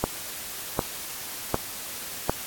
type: click train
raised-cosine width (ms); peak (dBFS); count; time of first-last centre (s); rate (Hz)
1; -7; 4; 0.04-2.296; 1.33
effects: white hiss -36 dBFS RMS until 2.46 s + AAC 64 kbps